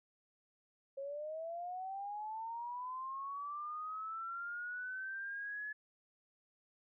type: linear sweep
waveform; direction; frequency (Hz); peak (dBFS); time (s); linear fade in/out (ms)
sine; up; 540 to 1713; -40; 0.97-5.73; 10
effects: none